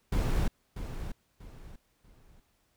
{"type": "noise with echo", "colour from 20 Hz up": "brown", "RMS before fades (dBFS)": -27, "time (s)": [0.12, 0.48], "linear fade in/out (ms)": 5, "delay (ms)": 640, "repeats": 3, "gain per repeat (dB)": -10, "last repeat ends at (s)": 2.4, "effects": ["pink hiss -72 dBFS RMS until 2.76 s"]}